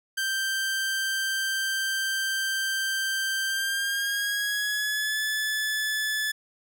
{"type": "tone with pitch glide", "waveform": "sawtooth", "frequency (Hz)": [1568, 1729.8], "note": ["G6", "A6"], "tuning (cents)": [0, -30], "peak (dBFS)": -22, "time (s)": [0.17, 6.32], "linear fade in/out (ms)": 10, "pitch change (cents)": 170, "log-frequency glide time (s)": [3.46, 5.2], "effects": []}